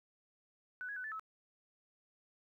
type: tone with pitch steps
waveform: sine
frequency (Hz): 1493 / 1663 / 1499 / 1748 / 1297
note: F#6 / G#6 / F#6 / A6 / E6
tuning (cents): +15 / +2 / +22 / -12 / -28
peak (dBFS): -40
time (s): 0.81-1.195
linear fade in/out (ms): 0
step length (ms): 77
effects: 13-bit